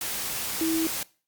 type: tone in noise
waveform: sine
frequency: 324.3 Hz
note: E4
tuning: 28 cents flat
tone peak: -23 dBFS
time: 0.61-0.87 s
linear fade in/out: 2 ms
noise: white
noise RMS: -31 dBFS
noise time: 0.01-1.03 s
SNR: +5 dB
effects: noise-tail reverb RT60 0.4 s tail -22 dB re dry + Opus 48 kbps